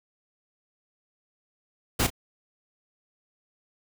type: noise with echo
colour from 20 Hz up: pink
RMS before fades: -23 dBFS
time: 1.99-2.07 s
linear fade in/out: 10 ms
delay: 33 ms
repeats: 1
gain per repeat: -12 dB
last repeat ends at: 2.103 s
effects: none